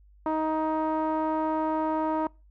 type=tone with low-pass filter; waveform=sawtooth; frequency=313.8 Hz; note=D#4; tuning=15 cents sharp; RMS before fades=-27 dBFS; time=0.26-2.27 s; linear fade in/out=2 ms; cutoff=990 Hz; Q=3.2; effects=noise-tail reverb RT60 0.3 s tail -26 dB re dry + added 50 Hz sine -53 dBFS peak until 2.5 s